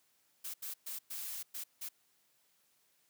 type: noise bursts at uneven times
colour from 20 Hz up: blue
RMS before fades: -42 dBFS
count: 6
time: 0.44-0.54 / 0.62-0.74 / 0.86-0.99 / 1.1-1.43 / 1.54-1.64 / 1.81-1.89 s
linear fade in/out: 10 ms
effects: white hiss -73 dBFS RMS until 3.09 s + high-pass 100 Hz 12 dB/octave